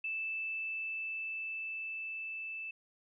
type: tone with level ramp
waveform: sine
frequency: 2637 Hz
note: E7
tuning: in tune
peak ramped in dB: -34 to -39 dBFS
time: 0.04-2.71 s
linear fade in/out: 5 ms
effects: none